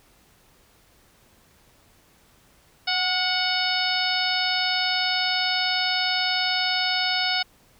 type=harmonic tone with a mistuned harmonic; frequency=740 Hz; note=F#5; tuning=in tune; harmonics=1 / 2 / 3 / 4 / 5 / 6 / 7; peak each=-29 / -29 / -29 / -29 / -29 / -29 / -29 dBFS; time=2.87-7.43 s; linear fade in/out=10 ms; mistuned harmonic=2; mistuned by=-35 cents; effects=pink hiss -58 dBFS RMS until 7.79 s